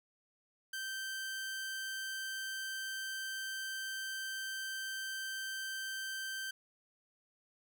sawtooth tone, 1558 Hz, G6, 11 cents flat, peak -35 dBFS, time 0.73-6.51 s, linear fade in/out 5 ms, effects none

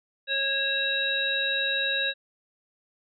harmonic tone with a mistuned harmonic, 548 Hz, C#5, 20 cents flat, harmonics 1 / 3 / 5 / 7, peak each -35 / -28 / -32 / -27 dBFS, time 0.27-2.14 s, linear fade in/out 50 ms, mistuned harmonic 5, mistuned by -28 cents, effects none

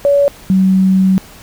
sine tone pair in turn, 567 / 189.21 Hz, C#5 / F#3, +39 / +39 cents, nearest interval octave + perfect fifth, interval 1900 cents, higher first, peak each -7 dBFS, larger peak neither, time 0.05-0.28 / 0.5-1.18 s, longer second, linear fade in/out 0 ms, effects pink hiss -38 dBFS RMS until 1.42 s

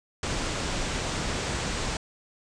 pink low-pass noise, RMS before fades -30 dBFS, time 0.23-1.97 s, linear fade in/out 2 ms, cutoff 8500 Hz, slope 48 dB/octave, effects resampled to 22050 Hz

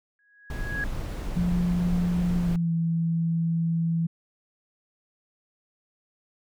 sine tone with exponential growth, 1661.2 Hz, G#6, in tune, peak -25 dBFS, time 0.19-0.84 s, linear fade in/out 1 ms, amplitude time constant 140 ms
brown noise, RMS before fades -31 dBFS, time 0.5-2.56 s, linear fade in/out 2 ms
sine tone with pitch glide, 175.6 to 165.74 Hz, F3 to E3, +10 to +10 cents, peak -22 dBFS, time 1.36-4.07 s, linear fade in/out 10 ms, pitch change -100 cents, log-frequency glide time 2.37-2.72 s
effects none

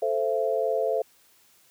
sine chord, A minor, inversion none, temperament equal with one note detuned, 440 / 523.3 / 672.7 Hz, A4 / C5 / E5, 0 / 0 / +35 cents, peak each -27 dBFS, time 0.02-1.02 s, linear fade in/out 5 ms, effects white hiss -60 dBFS RMS until 1.7 s + high-pass 60 Hz 12 dB/octave

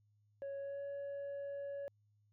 sine tone with pitch glide, 554.4 to 562.1 Hz, C#5 to C#5, 0 to +24 cents, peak -38 dBFS, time 0.42-1.88 s, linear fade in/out 0 ms, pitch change +24 cents, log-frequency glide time 0.59-0.83 s, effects tanh soft clip ceiling -40 dBFS + added 104 Hz sine -70 dBFS peak until 2.32 s

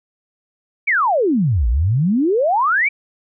sine exponential two-way sweep, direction down then up, 2388 to 53.4 to 2388 Hz, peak -13 dBFS, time 0.87-2.89 s, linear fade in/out 10 ms, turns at 1.68 s, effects none

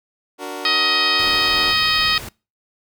20% pulse chord, D augmented, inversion none, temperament equal with one note detuned, 292.3 / 370 / 466.2 Hz, D4 / F#4 / A#4, -8 / 0 / 0 cents, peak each -27 / -26 / -28 dBFS, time 0.38-1.75 s, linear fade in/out 50 ms
harmonic tone, 629 Hz, D#5, 19 cents sharp, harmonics 2 / 3 / 4 / 5 / 6 / 7 / 8, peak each -23 / -23 / -23 / -23 / -23 / -23 / -23 dBFS, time 0.65-2.18 s, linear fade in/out 2 ms
pink noise, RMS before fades -33 dBFS, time 1.19-2.29 s, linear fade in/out 5 ms
effects noise-tail reverb RT60 0.3 s tail -24 dB re dry

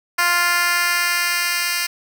10% pulse tone with high-pass filter sweep, 349.2 Hz, F4, in tune, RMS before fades -19 dBFS, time 0.18-1.87 s, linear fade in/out 10 ms, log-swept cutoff 1200 to 2700 Hz, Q 1, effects none

